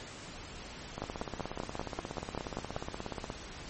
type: two click trains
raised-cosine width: 1 ms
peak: -23 / -20 dBFS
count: 40 / 10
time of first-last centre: 0.98-3.301 / 1.02-2.764 s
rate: 16.8 / 5.16 Hz
effects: pink hiss -46 dBFS RMS until 3.69 s + MP3 32 kbps